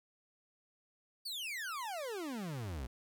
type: exponential sweep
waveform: 40% pulse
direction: down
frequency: 4699 to 58.27 Hz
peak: -38 dBFS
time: 1.25-2.87 s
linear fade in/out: 10 ms
effects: none